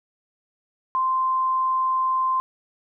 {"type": "tone", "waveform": "sine", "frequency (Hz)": 1042, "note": "C6", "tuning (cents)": -7, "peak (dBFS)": -19, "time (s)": [0.95, 2.4], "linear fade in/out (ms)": 0, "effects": []}